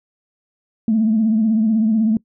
sine tone with vibrato, 220 Hz, A3, in tune, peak -12 dBFS, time 0.88-2.17 s, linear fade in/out 2 ms, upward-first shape triangle, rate 16 Hz, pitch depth 83 cents each way, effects noise-tail reverb RT60 0.1 s tail -23 dB re dry + tanh soft clip ceiling -8 dBFS

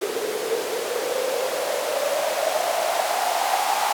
blue noise with band-pass filter sweep, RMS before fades -24 dBFS, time 0.01-3.93 s, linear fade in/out 10 ms, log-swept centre 410 to 810 Hz, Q 7.7, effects none

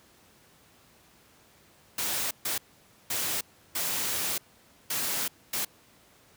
white noise bursts at uneven times, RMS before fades -30 dBFS, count 6, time 1.98-2.31 / 2.45-2.58 / 3.1-3.41 / 3.75-4.38 / 4.9-5.28 / 5.53-5.65 s, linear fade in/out 5 ms, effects pink hiss -59 dBFS RMS until 6.36 s + high-pass 80 Hz 12 dB/octave

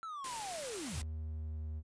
triangle linear sweep, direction down, 1351 to 46.25 Hz, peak -39 dBFS, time 0.03-1.03 s, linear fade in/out 0 ms
white noise, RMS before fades -43 dBFS, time 0.24-1.02 s, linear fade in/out 5 ms
triangle tone with pitch glide, 78.5 to 77.46 Hz, D#2 to D#2, +16 to -7 cents, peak -36 dBFS, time 0.92-1.83 s, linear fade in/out 50 ms, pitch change -23 cents, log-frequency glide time 1.09-1.65 s
effects resampled to 22050 Hz

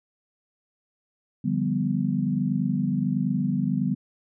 sine chord, G dominant seventh, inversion second, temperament equal, 146.83 / 174.61 / 196 / 246.9 Hz, D3 / F3 / G3 / B3, 0 / 0 / 0 / 0 cents, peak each -28 / -30 / -26 / -27 dBFS, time 1.44-3.95 s, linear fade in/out 10 ms, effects none

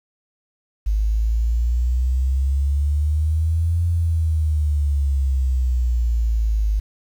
sine exponential two-way sweep, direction up then down, 51.4 to 86 to 51.4 Hz, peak -16 dBFS, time 0.86-6.8 s, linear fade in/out 10 ms, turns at 3.86 s, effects 8-bit

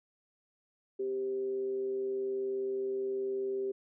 sine tone with frequency modulation, 392 Hz, G4, in tune, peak -31 dBFS, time 0.99-3.72 s, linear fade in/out 10 ms, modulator 135 Hz, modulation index 0.25, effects none

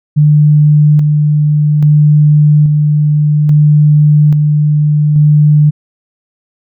sine tone with tremolo, 149.6 Hz, D3, 32 cents sharp, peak -3 dBFS, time 0.16-5.71 s, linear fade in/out 20 ms, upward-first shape square, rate 0.6 Hz, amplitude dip 30%, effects none

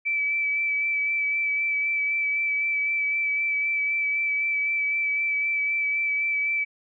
sine tone with vibrato, 2310 Hz, D7, 29 cents flat, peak -22 dBFS, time 0.05-6.65 s, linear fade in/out 20 ms, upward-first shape sine, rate 3.9 Hz, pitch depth 19 cents each way, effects none

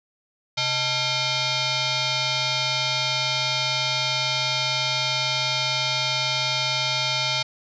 sine tone with frequency modulation, 624 Hz, D#5, 5 cents sharp, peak -21 dBFS, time 0.57-7.43 s, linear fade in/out 10 ms, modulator 755 Hz, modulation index 6.2, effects none

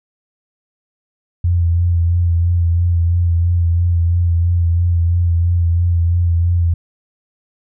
sine tone with vibrato, 85.9 Hz, F2, 28 cents flat, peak -11 dBFS, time 1.44-6.74 s, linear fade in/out 5 ms, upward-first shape sine, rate 3 Hz, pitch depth 32 cents each way, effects none

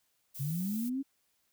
violet noise, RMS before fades -44 dBFS, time 0.34-0.9 s, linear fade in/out 20 ms
sine linear sweep, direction up, 131.2 to 278.8 Hz, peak -31 dBFS, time 0.39-1.03 s, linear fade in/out 20 ms
effects white hiss -75 dBFS RMS until 1.52 s

